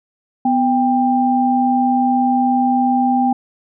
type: tone pair together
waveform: sine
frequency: 249.5 / 792.1 Hz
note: B3 / G5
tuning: +18 / +18 cents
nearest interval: octave + minor sixth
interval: 2000 cents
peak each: -15 dBFS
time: 0.45-3.33 s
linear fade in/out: 5 ms
effects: none